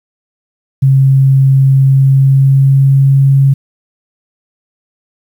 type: tone with pitch glide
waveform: sine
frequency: 134.9 to 136.86 Hz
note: C#3 to C#3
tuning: -47 to -22 cents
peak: -4 dBFS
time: 0.82-3.54 s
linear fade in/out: 10 ms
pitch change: +25 cents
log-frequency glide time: 1.81-3.19 s
effects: 7-bit